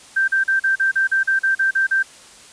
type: tone bursts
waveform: sine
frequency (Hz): 1568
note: G6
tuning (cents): 0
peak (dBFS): -14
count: 12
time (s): 0.16-2.029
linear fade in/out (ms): 10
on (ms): 120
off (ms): 39
effects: white hiss -44 dBFS RMS until 2.52 s + resampled to 22050 Hz